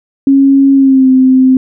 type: tone with pitch glide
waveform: sine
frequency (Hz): 273.8 to 259.8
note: C#4 to C4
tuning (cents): -21 to -12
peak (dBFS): -3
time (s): 0.27-1.57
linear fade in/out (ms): 2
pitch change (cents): -91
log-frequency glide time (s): 0.74-1.1
effects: none